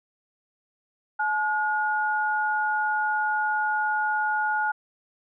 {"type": "tone pair together", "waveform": "sine", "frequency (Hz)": [855, 1438], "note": ["A5", "F#6"], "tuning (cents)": [-50, -50], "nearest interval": "major sixth", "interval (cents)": 900, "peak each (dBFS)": [-25, -25], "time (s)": [1.19, 4.72], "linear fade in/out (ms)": 10, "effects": []}